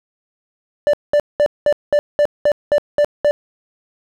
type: tone bursts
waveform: triangle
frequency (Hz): 587.3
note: D5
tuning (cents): 0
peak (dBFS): -8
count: 10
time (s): 0.87-3.31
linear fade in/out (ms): 0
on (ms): 64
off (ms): 200
effects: none